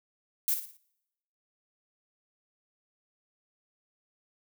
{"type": "noise with echo", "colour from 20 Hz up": "violet", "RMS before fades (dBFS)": -27, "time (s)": [0.48, 0.54], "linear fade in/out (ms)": 0, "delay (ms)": 57, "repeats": 4, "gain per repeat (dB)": -8, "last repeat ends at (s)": 0.768, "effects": ["noise-tail reverb RT60 0.9 s tail -26 dB re dry"]}